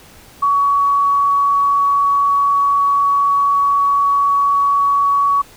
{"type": "tone", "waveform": "sine", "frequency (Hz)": 1126, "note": "C#6", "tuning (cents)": 27, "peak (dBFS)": -11, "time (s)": [0.42, 5.42], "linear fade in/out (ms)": 10, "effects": ["pink hiss -43 dBFS RMS until 5.56 s"]}